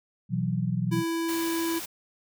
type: chord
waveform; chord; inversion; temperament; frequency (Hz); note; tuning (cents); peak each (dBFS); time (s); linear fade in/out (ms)
sine; B suspended fourth; none; equal; 123.47 / 164.81 / 185; B2 / E3 / F#3; 0 / 0 / 0; -29; 0.29-1.04; 50
type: tone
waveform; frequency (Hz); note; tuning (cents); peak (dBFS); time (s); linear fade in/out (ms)
square; 331.3; E4; +9; -27; 0.91-1.8; 20
type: noise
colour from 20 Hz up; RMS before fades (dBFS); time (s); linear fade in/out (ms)
white; -37; 1.28-1.86; 10
effects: none